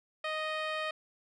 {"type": "tone with low-pass filter", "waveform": "10% pulse", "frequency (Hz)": 622.3, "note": "D#5", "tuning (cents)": 0, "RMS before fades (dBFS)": -35, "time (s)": [0.24, 0.91], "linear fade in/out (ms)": 5, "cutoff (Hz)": 3900, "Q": 0.55, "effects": []}